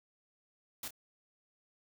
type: noise with echo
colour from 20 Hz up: white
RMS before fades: -41 dBFS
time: 0.83-0.88 s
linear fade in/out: 2 ms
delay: 27 ms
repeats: 1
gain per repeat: -11 dB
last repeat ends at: 0.907 s
effects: none